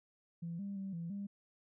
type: tone with pitch steps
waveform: sine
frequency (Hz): 168.6 / 199.4 / 194 / 168.3 / 200.4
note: E3 / G3 / G3 / E3 / G3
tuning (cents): +39 / +30 / -18 / +36 / +38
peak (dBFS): -38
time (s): 0.42-1.27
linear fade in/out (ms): 10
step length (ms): 170
effects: tanh soft clip ceiling -34 dBFS